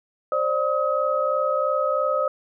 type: tone cluster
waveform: sine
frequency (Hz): 531 / 594 / 1270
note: C5 / D5 / D#6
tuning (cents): +25 / +20 / +35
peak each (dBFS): -24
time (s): 0.32-2.28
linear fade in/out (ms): 2
effects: none